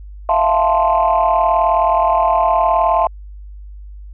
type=chord; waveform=sine; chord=F major seventh; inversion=third; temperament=equal; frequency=659.3 / 698.5 / 880 / 1046.5 Hz; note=E5 / F5 / A5 / C6; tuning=0 / 0 / 0 / 0 cents; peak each=-16 dBFS; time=0.29-3.07 s; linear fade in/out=2 ms; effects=tanh soft clip ceiling -4 dBFS + added 50 Hz sine -31 dBFS peak until 4.13 s